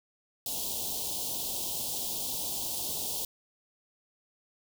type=band-stop noise; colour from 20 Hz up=white; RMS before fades=-34 dBFS; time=0.46-3.25 s; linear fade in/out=2 ms; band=930 to 3000 Hz; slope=48 dB/octave; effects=none